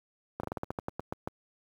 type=slowing click train; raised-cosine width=1 ms; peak=-19 dBFS; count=12; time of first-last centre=0.4-1.275 s; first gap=34 ms; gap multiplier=1.16; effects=high-pass 60 Hz 12 dB/octave + 9-bit